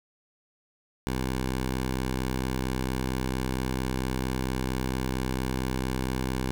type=tone; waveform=10% pulse; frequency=64.4 Hz; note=C2; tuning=27 cents flat; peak=-19 dBFS; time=1.07-6.51 s; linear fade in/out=0 ms; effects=none